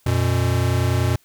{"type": "tone pair together", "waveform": "square", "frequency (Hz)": [90.35, 120.6], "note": ["F#2", "B2"], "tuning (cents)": [-41, -41], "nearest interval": "perfect fourth", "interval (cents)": 500, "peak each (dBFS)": [-21, -20], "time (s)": [0.06, 1.16], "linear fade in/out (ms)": 5, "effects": ["white hiss -59 dBFS RMS until 1.24 s"]}